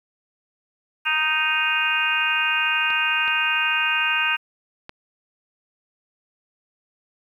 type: harmonic tone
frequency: 311.1 Hz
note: D#4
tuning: in tune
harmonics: 3 / 4 / 5 / 6 / 7 / 8 / 9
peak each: -30 / -29 / -24 / -33 / -34 / -23 / -25 dBFS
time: 1.05-4.37 s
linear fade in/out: 20 ms
type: clicks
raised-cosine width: 0.3 ms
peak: -20 dBFS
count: 3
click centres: 2.904 / 3.279 / 4.894 s
effects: 9-bit